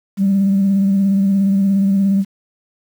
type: tone with vibrato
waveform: sine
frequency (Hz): 196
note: G3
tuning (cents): 0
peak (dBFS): -10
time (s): 0.17-2.25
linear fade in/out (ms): 50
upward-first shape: sine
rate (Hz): 17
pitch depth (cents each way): 30
effects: tanh soft clip ceiling -7 dBFS + 7-bit